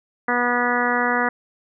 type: harmonic tone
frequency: 243.7 Hz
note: B3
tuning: 23 cents flat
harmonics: 1 / 2 / 3 / 4 / 5 / 6 / 7 / 8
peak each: -26 / -26 / -26 / -26 / -26 / -26 / -26 / -26 dBFS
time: 0.28-1.29 s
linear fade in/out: 5 ms
effects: none